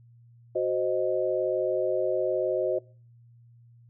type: chord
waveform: sine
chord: C diminished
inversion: second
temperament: equal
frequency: 370 / 523.3 / 622.3 Hz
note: Gb4 / C5 / Eb5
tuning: 0 / 0 / 0 cents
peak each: -28 dBFS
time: 0.55-2.79 s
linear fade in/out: 10 ms
effects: noise-tail reverb RT60 0.4 s tail -23 dB re dry + added 118 Hz sine -52 dBFS peak until 3.89 s